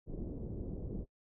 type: low-pass noise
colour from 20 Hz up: pink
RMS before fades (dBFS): -41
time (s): 0.06-1.06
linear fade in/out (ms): 50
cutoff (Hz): 430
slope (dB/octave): 24
effects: noise-tail reverb RT60 0.1 s tail -22 dB re dry